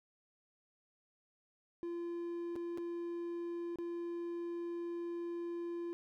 triangle tone with dropouts, 343.1 Hz, F4, 31 cents flat, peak -36 dBFS, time 1.83-5.93 s, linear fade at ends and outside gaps 0 ms, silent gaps 2.556-2.562 / 2.775-2.782 / 3.758-3.786 s, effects none

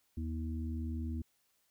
harmonic tone, 80 Hz, D#2, 49 cents sharp, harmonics 1 / 3 / 4, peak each -36 / -41 / -47 dBFS, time 0.17-1.22 s, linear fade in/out 5 ms, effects white hiss -75 dBFS RMS until 1.7 s

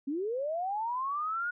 sine linear sweep, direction up, 261.6 to 1462 Hz, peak -30 dBFS, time 0.07-1.51 s, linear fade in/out 10 ms, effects none

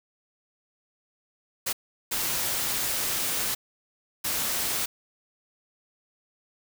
white noise bursts at uneven times, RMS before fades -28 dBFS, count 3, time 1.66-1.73 / 2.11-3.55 / 4.24-4.86 s, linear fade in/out 10 ms, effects none

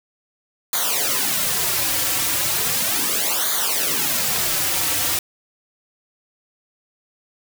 white noise with flanger, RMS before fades -21 dBFS, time 0.73-5.19 s, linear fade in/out 2 ms, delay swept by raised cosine 0.37 to 4.87 ms, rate 0.36 Hz, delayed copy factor -0.9, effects none

